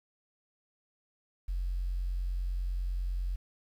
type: tone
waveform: sine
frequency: 45 Hz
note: F#1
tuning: 47 cents flat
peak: -29 dBFS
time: 1.48-3.36 s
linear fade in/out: 10 ms
effects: tanh soft clip ceiling -25 dBFS + 10-bit